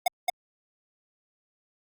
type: tone with echo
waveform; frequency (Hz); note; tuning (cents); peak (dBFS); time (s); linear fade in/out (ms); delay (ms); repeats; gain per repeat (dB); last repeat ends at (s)
square; 721; F#5; -45; -20; 0.06-0.08; 5; 220; 1; -2; 0.3
effects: Opus 48 kbps